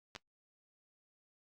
clicks, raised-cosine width 0.2 ms, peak -27 dBFS, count 2, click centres 0.151 / 0.161 s, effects noise-tail reverb RT60 0.1 s tail -20 dB re dry + Opus 48 kbps

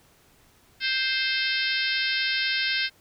harmonic tone, 524 Hz, C5, 2 cents sharp, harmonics 3 / 4 / 5 / 6 / 7 / 8 / 9 / 10, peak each -29 / -30 / -31 / -32 / -32 / -33 / -34 / -34 dBFS, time 0.8-2.9 s, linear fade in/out 50 ms, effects pink hiss -59 dBFS RMS until 3 s

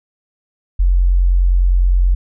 sine tone, 44.8 Hz, F1, 45 cents sharp, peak -9 dBFS, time 0.79-2.15 s, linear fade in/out 10 ms, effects none

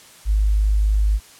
sine tone, 51.91 Hz, G#1, in tune, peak -14 dBFS, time 0.25-1.2 s, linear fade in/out 50 ms, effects white hiss -46 dBFS RMS until 1.39 s + low-pass 11000 Hz 12 dB/octave

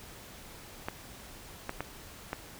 clicks, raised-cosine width 0.5 ms, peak -18 dBFS, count 4, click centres 0.885 / 1.694 / 1.806 / 2.331 s, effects pink hiss -49 dBFS RMS until 2.59 s

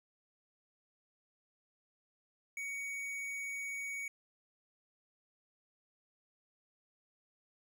sine tone with tanh clipping, 2242 Hz, C#7, 19 cents sharp, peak -40 dBFS, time 2.57-4.08 s, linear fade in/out 2 ms, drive 13 dB, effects none

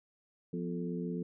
harmonic tone with a mistuned harmonic, 87.5 Hz, F2, 4 cents sharp, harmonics 2 / 3 / 4 / 5, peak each -36 / -40 / -43 / -42 dBFS, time 0.53-1.23 s, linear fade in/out 5 ms, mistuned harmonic 3, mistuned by -72 cents, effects none

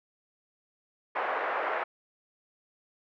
pink band-pass noise, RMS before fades -31 dBFS, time 1.15-1.84 s, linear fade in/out 10 ms, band 510 to 1900 Hz, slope 24 dB/octave, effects none

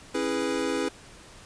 square chord, C# minor seventh, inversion none, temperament equal with one note detuned, 272.6 / 329.6 / 415.3 / 493.9 Hz, C#4 / E4 / G#4 / B4, -29 / 0 / 0 / 0 cents, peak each -32 dBFS, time 0.14-0.89 s, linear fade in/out 10 ms, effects pink hiss -49 dBFS RMS until 1.45 s + resampled to 22050 Hz

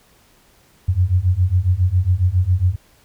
sine beating tone pair, 87.31 / 94.61 Hz, F2 / F#2, 0 / +39 cents, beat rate 7.3 Hz, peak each -17 / -16 dBFS, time 0.88-2.76 s, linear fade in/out 10 ms, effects pink hiss -54 dBFS RMS until 3.04 s

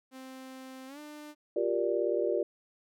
sawtooth tone with pitch glide, 261.6 to 298.8 Hz, C4 to D4, 0 to +30 cents, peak -40 dBFS, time 0.11-1.35 s, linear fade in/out 50 ms, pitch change +230 cents, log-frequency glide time 0.87-0.99 s
sine chord, G minor seventh, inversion third, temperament just, 352.8 / 392 / 470.4 / 588 Hz, F4 / G4 / Bb4 / D5, +18 / 0 / +16 / +2 cents, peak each -32 dBFS, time 1.56-2.43 s, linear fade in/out 5 ms
effects none

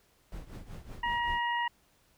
brown noise with tremolo, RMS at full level -40 dBFS, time 0.32-1.39 s, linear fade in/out 2 ms, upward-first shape triangle, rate 5.3 Hz, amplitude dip 85%
harmonic tone, 951 Hz, A#5, 34 cents sharp, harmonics 1 / 2 / 3, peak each -30 / -33 / -40 dBFS, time 1.03-1.68 s, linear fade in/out 5 ms
effects pink hiss -67 dBFS RMS until 2.17 s

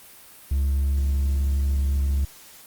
sine tone with hard clipping, 69.3 Hz, C#2, in tune, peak -20 dBFS, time 0.51-2.25 s, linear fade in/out 5 ms, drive 2 dB, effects white hiss -47 dBFS RMS until 2.66 s + Opus 32 kbps

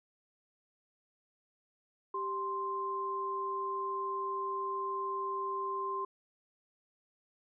sine tone pair together, 390.9 / 1046.5 Hz, G4 / C6, -5 / 0 cents, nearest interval octave + perfect fourth, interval 1705 cents, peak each -39 / -34 dBFS, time 2.14-6.05 s, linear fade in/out 5 ms, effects none

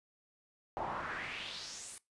brown noise with band-pass filter sweep, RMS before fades -42 dBFS, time 0.77-1.98 s, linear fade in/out 0 ms, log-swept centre 750 to 10000 Hz, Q 3.2, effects noise-tail reverb RT60 0.2 s tail -21 dB re dry + resampled to 24000 Hz

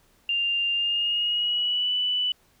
sine tone with pitch glide, 2794 to 2977 Hz, F7 to F#7, 0 to +10 cents, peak -22 dBFS, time 0.29-2.32 s, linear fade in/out 2 ms, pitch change +110 cents, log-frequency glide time 0.73-1.93 s, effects pink hiss -62 dBFS RMS until 2.6 s

